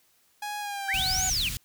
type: tone with pitch glide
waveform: sawtooth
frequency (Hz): 830.6 to 752.9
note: G#5 to F#5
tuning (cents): 0 to +30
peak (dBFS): -28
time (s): 0.42-1.3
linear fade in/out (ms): 5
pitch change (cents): -170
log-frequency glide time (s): 0.6-1.07
type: linear two-way sweep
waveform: sine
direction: up then down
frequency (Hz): 1500 to 7040 to 2284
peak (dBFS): -25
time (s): 0.88-1.49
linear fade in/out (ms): 5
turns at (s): 1.26
type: band-stop noise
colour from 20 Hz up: pink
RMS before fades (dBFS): -33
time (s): 0.94-1.57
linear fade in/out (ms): 0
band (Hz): 140 to 3000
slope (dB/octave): 12
effects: white hiss -65 dBFS RMS until 1.64 s